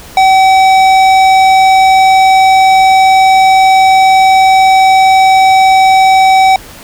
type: tone with tanh clipping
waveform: sine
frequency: 763 Hz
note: G5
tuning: 47 cents flat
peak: -5 dBFS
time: 0.17-6.56 s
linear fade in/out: 2 ms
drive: 16 dB
effects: pink hiss -32 dBFS RMS until 6.83 s